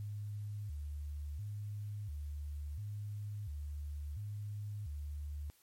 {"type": "tone with vibrato", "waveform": "sine", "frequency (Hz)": 87.31, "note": "F2", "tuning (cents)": 0, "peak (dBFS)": -39, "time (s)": [0, 5.5], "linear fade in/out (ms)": 0, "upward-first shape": "square", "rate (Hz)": 0.72, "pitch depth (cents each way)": 300, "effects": ["white hiss -69 dBFS RMS until 5.62 s", "MP3 64 kbps"]}